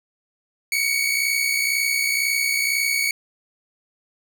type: tone pair together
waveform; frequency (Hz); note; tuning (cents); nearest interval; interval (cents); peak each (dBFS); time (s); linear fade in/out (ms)
sawtooth; 2206 / 2268; C#7 / C#7; -9 / +39; unison; 48; -19; 0.72-3.11; 2
effects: none